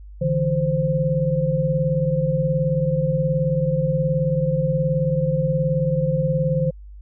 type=tone cluster; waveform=sine; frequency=144.4 / 163.1 / 522 Hz; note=D3 / E3 / C5; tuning=-29 / -18 / -4 cents; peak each=-22 dBFS; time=0.21-6.71 s; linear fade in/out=10 ms; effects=added 50 Hz sine -37 dBFS peak until 7.01 s